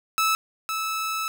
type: tone pair in turn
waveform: sawtooth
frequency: 1307 / 1307 Hz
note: E6 / E6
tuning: -15 / -15 cents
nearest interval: unison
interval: 0 cents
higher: neither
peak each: -16 / -22 dBFS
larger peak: first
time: 0.18-0.35 / 0.69-1.28 s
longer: second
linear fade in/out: 0 ms
effects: none

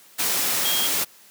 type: tone in noise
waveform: sine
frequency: 3247 Hz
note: G#7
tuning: 40 cents flat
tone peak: -24 dBFS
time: 0.64-0.88 s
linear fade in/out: 20 ms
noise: white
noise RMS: -23 dBFS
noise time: 0.18-1.05 s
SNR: -4 dB
effects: white hiss -51 dBFS RMS until 1.3 s + high-pass 150 Hz 12 dB/octave

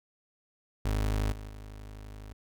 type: tone with level steps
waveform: 30% pulse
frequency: 51.91 Hz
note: G#1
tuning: in tune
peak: -24 / -37 / -40 dBFS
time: 0.85-2.33 s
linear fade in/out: 5 ms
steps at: 1.31 / 1.48 s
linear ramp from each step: 20 ms
effects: none

